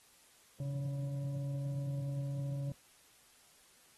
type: tone with frequency modulation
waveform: sine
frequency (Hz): 138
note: C#3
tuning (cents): -7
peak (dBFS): -35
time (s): 0.6-2.72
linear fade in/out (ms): 2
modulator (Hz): 423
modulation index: 0.38
effects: white hiss -64 dBFS RMS until 3.97 s + AAC 32 kbps